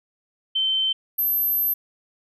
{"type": "tone pair in turn", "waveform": "sine", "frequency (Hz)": [3093, 12372], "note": ["G7", "G9"], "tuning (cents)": [-24, -24], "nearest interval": "2 octaves", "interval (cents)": 2400, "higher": "second", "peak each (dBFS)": -19, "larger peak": "neither", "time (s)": [[0.55, 0.93], [1.18, 1.74]], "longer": "second", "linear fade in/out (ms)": 10, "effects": []}